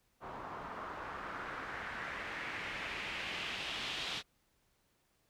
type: noise with low-pass filter sweep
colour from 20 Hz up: white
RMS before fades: -42 dBFS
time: 0.2-4.23 s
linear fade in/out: 50 ms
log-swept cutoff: 960 to 3600 Hz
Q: 2.2
effects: pink hiss -75 dBFS RMS until 5.29 s